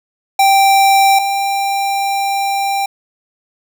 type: tone pair in turn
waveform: square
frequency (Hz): 784 / 790.4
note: G5 / G5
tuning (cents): 0 / +14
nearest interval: unison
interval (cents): 14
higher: second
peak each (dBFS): -8 / -15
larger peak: first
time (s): 0.39-1.19 / 1.19-2.86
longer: second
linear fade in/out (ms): 5
effects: none